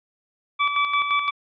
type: tone with tremolo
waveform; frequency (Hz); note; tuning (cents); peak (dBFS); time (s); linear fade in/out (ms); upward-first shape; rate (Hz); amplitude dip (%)
25% pulse; 1153; D6; -32; -14; 0.59-1.31; 20; square; 5.8; 50
effects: resampled to 11025 Hz